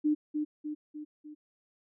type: tone with echo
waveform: sine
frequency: 301.3 Hz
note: D4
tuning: 44 cents sharp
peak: -23 dBFS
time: 0.04-0.15 s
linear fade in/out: 20 ms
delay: 300 ms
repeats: 4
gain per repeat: -5 dB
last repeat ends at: 1.35 s
effects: none